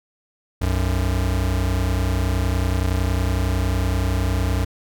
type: tone pair together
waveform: square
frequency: 61.74 / 92.5 Hz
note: B1 / F#2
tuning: 0 / 0 cents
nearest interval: perfect fifth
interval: 700 cents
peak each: -22 dBFS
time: 0.61-4.65 s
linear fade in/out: 10 ms
effects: none